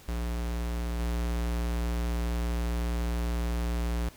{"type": "tone with level steps", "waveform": "square", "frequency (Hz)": 58.8, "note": "A#1", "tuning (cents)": 16, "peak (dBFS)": [-30, -28], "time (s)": [0.08, 4.09], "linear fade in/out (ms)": 5, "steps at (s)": 0.99, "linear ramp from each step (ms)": 5, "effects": ["pink hiss -53 dBFS RMS until 4.16 s"]}